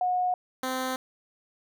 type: tone pair in turn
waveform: sine / 10% pulse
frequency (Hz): 727 / 258.6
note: F#5 / C4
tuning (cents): -31 / -20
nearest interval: octave + tritone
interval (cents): 1789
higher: first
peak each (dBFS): -23 / -20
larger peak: second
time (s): 0.01-0.34 / 0.63-0.96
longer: neither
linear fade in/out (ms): 2
effects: none